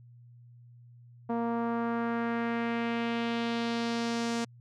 sawtooth tone with low-pass filter sweep, 233.1 Hz, A#3, in tune, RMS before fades -31 dBFS, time 1.29-4.45 s, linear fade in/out 10 ms, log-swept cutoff 890 to 6900 Hz, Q 1.6, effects added 120 Hz sine -51 dBFS peak until 4.6 s

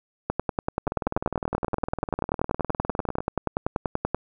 two click trains, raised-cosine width 1 ms, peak -9 / -14 dBFS, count 41 / 47, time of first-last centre 0.3-4.146 / 0.87-3.205 s, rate 10.4 / 19.7 Hz, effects none

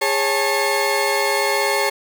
30% pulse tone cluster, 411.1 / 550 / 883 / 2159 Hz, G#4 / C#5 / A5 / C#7, -18 / -14 / +6 / -46 cents, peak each -20 dBFS, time 0.01-1.9 s, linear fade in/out 10 ms, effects none

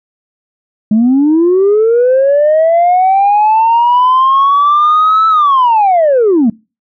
sine linear two-way sweep, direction up then down, 207.7 to 1318.5 to 207.7 Hz, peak -4 dBFS, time 0.91-6.5 s, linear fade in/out 5 ms, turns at 5.28 s, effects noise-tail reverb RT60 0.3 s tail -25 dB re dry + tanh soft clip ceiling -3 dBFS

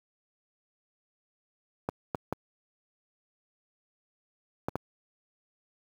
clicks, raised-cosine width 1 ms, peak -15 dBFS, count 5, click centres 1.889 / 2.148 / 2.326 / 4.685 / 4.756 s, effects high-pass 80 Hz 12 dB/octave + 8-bit

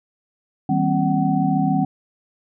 sine tone cluster, 159.3 / 194.6 / 241 / 267.3 / 753 Hz, D#3 / G3 / B3 / C4 / F#5, +41 / -12 / -42 / +37 / +30 cents, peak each -22 / -22 / -27 / -21 / -23 dBFS, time 0.69-1.85 s, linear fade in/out 5 ms, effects none

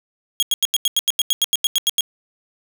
sawtooth tone bursts, 3292 Hz, G#7, 16 cents flat, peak -11 dBFS, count 15, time 0.4-2.008 s, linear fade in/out 0 ms, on 26 ms, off 87 ms, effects none

